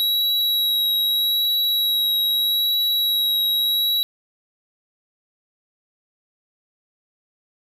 square tone with vibrato, 3870 Hz, B7, 36 cents flat, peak -18 dBFS, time 0-4.03 s, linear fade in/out 0 ms, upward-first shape triangle, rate 0.8 Hz, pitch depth 15 cents each way, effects none

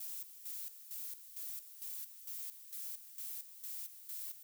violet noise with tremolo, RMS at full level -44 dBFS, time 0-4.43 s, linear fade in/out 5 ms, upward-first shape square, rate 2.2 Hz, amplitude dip 70%, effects none

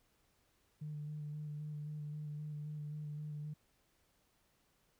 sine tone with vibrato, 149.9 Hz, D3, 36 cents sharp, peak -40 dBFS, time 0.81-3.54 s, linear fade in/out 10 ms, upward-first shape square, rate 3.8 Hz, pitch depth 16 cents each way, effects tanh soft clip ceiling -36 dBFS + pink hiss -75 dBFS RMS until 4.99 s

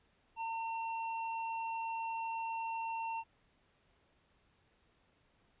square tone, 907 Hz, A#5, 48 cents flat, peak -37 dBFS, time 0.36-3.24 s, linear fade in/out 50 ms, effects pink hiss -72 dBFS RMS until 5.6 s + resampled to 8000 Hz

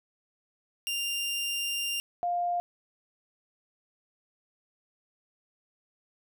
sawtooth / sine tone pair in turn, 2793 / 702.3 Hz, F7 / F5, -1 / +10 cents, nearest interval 2 octaves, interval 2389 cents, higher first, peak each -26 / -26 dBFS, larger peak neither, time 0.87-2 / 2.23-2.6 s, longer first, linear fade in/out 0 ms, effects none

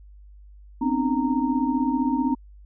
sine tone cluster, 252.1 / 267.9 / 304.1 / 926 Hz, B3 / C4 / D#4 / A#5, +36 / +41 / -40 / -12 cents, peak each -25 / -24 / -27 / -28 dBFS, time 0.81-2.35 s, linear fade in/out 10 ms, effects added 50 Hz sine -44 dBFS peak until 2.65 s

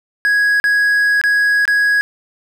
triangle tone with dropouts, 1661.2 Hz, G#6, in tune, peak -9 dBFS, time 0.25-2.01 s, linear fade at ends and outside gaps 0 ms, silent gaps 0.6-0.641 / 1.214-1.238 / 1.654-1.678 s, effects none

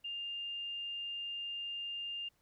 sine tone, 2805 Hz, F7, 7 cents sharp, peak -38 dBFS, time 0.04-2.29 s, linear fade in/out 10 ms, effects pink hiss -75 dBFS RMS until 2.41 s

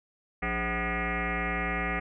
sine tone with frequency modulation, 987.8 Hz, B5, in tune, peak -27 dBFS, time 0.42-2 s, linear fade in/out 10 ms, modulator 233 Hz, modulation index 5.7, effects none

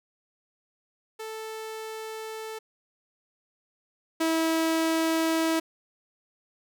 sawtooth tone pair in turn, 440 / 324.4 Hz, A4 / E4, 0 / -28 cents, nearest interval perfect fourth, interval 528 cents, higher first, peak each -31 / -19 dBFS, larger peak second, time 1.19-2.59 / 4.2-5.6 s, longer neither, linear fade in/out 10 ms, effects none

